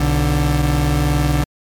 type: tone pair together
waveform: 30% pulse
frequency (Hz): 62.72 / 146.83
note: B1 / D3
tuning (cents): +27 / 0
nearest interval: octave + minor third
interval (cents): 1473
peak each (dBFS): -14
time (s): 0-1.44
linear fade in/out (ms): 5
effects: MP3 96 kbps